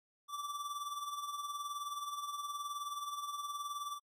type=tone with tremolo; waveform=square; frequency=1164 Hz; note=D6; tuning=16 cents flat; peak=-37 dBFS; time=0.28-4 s; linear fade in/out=50 ms; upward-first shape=triangle; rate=19 Hz; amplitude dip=65%; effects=AAC 64 kbps